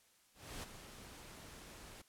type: noise with ADSR envelope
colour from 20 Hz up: pink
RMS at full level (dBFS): -45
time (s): 0.34-2.02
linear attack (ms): 290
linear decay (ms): 19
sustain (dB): -9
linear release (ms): 9
effects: white hiss -70 dBFS RMS until 2.08 s + low-pass 12000 Hz 12 dB/octave